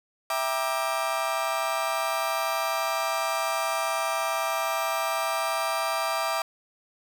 35% pulse chord, E half-diminished seventh, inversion none, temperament just, 659.3 / 791.1 / 949.3 / 1186.7 Hz, E5 / G5 / Bb5 / D6, 0 / +16 / +31 / +18 cents, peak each -28 / -31 / -32 / -28 dBFS, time 0.3-6.42 s, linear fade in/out 2 ms, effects none

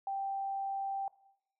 sine tone, 784 Hz, G5, in tune, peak -33 dBFS, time 0.07-1.08 s, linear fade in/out 2 ms, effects noise-tail reverb RT60 0.8 s tail -19 dB re dry

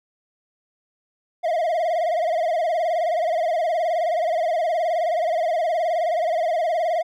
triangle tone with vibrato, 668 Hz, E5, 23 cents sharp, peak -17 dBFS, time 1.43-7.03 s, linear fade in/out 20 ms, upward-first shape sine, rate 19 Hz, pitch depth 120 cents each way, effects none

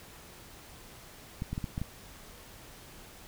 clicks, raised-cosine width 5 ms, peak -21 dBFS, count 6, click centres 1.421 / 1.53 / 1.579 / 1.642 / 1.779 / 1.816 s, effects pink hiss -51 dBFS RMS until 3.27 s

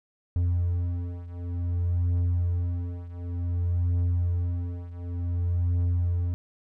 triangle beating tone pair, 87.31 / 87.86 Hz, F2 / F2, 0 / +11 cents, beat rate 0.55 Hz, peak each -24 / -27 dBFS, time 0.36-6.34 s, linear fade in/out 0 ms, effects none

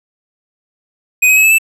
square tone with pitch steps, 2500 / 2535 / 2570 / 2606 / 2643 Hz, D#7 / D#7 / E7 / E7 / E7, +8 / +32 / -45 / -20 / +4 cents, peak -7 dBFS, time 1.22-1.585 s, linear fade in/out 10 ms, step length 73 ms, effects none

